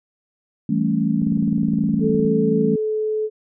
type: chord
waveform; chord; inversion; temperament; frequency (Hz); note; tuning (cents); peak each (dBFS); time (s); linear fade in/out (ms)
sine; A dominant seventh; second; equal; 164.81 / 196 / 220 / 277.2; E3 / G3 / A3 / C#4; 0 / 0 / 0 / 0; -23 / -23 / -20 / -24; 0.69-2.76; 5
type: click train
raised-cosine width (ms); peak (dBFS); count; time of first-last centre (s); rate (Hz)
3; -21; 21; 1.22-2.251; 19.4
type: tone with pitch glide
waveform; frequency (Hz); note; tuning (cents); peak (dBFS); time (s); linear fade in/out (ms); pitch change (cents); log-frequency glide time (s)
sine; 436.3 to 431.3; A4 to A4; -15 to -35; -19; 2-3.3; 50; -20; 2.4-2.97
effects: none